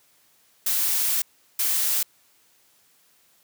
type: noise bursts at uneven times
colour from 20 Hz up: blue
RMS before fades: -23 dBFS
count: 2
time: 0.66-1.22 / 1.59-2.03 s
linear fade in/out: 5 ms
effects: white hiss -61 dBFS RMS until 3.43 s + high-pass 80 Hz 12 dB/octave